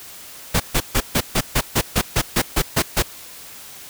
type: noise bursts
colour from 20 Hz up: pink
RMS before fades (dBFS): -17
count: 13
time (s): 0.54-3.026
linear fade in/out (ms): 10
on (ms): 62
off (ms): 140
effects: white hiss -39 dBFS RMS until 3.89 s